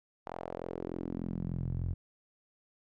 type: tone with band-pass filter sweep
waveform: sawtooth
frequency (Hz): 43.38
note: F1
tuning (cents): -11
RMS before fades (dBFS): -37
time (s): 0.26-1.94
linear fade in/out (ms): 10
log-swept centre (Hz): 820 to 91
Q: 2.2
effects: none